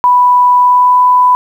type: tone with pitch glide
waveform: sine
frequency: 987.8 to 995.8 Hz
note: B5 to B5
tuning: 0 to +14 cents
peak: -4 dBFS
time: 0.04-1.35 s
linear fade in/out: 0 ms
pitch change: +14 cents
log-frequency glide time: 0.56-1.01 s
effects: 7-bit